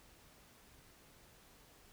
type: silence
effects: pink hiss -63 dBFS RMS until 1.92 s